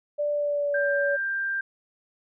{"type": "tone with pitch glide", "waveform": "sine", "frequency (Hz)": [587.3, 568.6], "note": ["D5", "C#5"], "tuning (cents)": [0, 44], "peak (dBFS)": -23, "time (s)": [0.18, 1.17], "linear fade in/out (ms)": 20, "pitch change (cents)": -56, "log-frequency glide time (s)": [0.31, 0.93]}
{"type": "tone", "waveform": "sine", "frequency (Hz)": 1585, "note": "G6", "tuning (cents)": 19, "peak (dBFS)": -25, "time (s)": [0.74, 1.61], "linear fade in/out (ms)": 5}
{"effects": []}